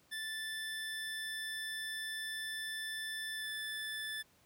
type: tone with pitch glide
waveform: 25% pulse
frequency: 1760 to 1745.8 Hz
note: A6 to A6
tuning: 0 to -14 cents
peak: -35 dBFS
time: 0.11-4.23 s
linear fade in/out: 20 ms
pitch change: -14 cents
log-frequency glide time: 3.34-3.47 s
effects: pink hiss -68 dBFS RMS until 4.45 s + high-pass 60 Hz 12 dB/octave